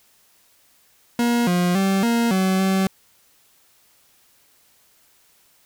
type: tone with pitch steps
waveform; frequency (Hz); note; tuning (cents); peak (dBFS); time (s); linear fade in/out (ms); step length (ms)
40% pulse; 237.8 / 177.5 / 193.7 / 233.7 / 188.7 / 191.1; A#3 / F3 / G3 / A#3 / F#3 / G3; +35 / +28 / -20 / +5 / +34 / -44; -16; 1.19-2.87; 2; 280
effects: white hiss -58 dBFS RMS until 5.65 s